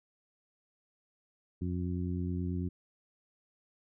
harmonic tone, 89.2 Hz, F2, 37 cents sharp, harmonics 1 / 2 / 3 / 4, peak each -34 / -36 / -39 / -44 dBFS, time 1.61-2.69 s, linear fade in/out 10 ms, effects none

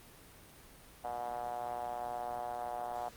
5% pulse tone with band-pass filter, 120.6 Hz, B2, 41 cents flat, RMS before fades -39 dBFS, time 1.04-3.09 s, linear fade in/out 5 ms, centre 730 Hz, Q 5.3, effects pink hiss -56 dBFS RMS until 3.16 s + Opus 32 kbps

